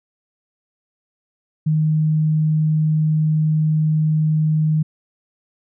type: tone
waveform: sine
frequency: 155.3 Hz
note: D#3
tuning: 3 cents flat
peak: -14 dBFS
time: 1.66-4.83 s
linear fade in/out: 10 ms
effects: none